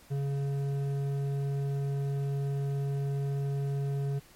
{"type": "tone with hard clipping", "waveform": "sine", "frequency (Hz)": 139.5, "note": "C#3", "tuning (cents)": 11, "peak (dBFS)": -30, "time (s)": [0.1, 4.2], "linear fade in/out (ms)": 20, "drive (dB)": 8, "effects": ["pink hiss -57 dBFS RMS until 4.35 s", "MP3 64 kbps"]}